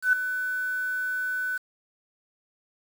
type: tone with ADSR envelope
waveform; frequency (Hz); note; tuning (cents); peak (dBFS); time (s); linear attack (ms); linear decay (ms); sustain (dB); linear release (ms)
sine; 1500; F#6; +23; -15; 0.02-1.58; 110; 3; -11; 10
effects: 7-bit